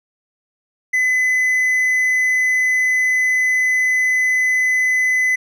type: tone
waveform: triangle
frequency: 2016 Hz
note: B6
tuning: 35 cents sharp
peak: -12 dBFS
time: 0.93-5.36 s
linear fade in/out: 10 ms
effects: none